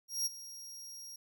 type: tone with ADSR envelope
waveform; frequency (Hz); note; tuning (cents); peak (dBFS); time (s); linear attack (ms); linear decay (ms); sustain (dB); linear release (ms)
sawtooth; 5620; F8; +10; -27; 0.08-1.16; 180; 22; -16; 4
effects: none

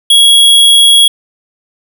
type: tone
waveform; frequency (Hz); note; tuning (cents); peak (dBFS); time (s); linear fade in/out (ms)
square; 3322; G#7; 0; -3; 0.1-1.08; 5
effects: 7-bit

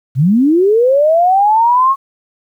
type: linear sweep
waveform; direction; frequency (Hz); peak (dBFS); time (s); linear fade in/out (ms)
sine; up; 116.54 to 1101; -7; 0.15-1.96; 50
effects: 8-bit

